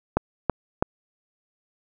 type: clicks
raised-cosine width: 1 ms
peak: -5 dBFS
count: 3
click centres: 0.17 / 0.497 / 0.825 s
effects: none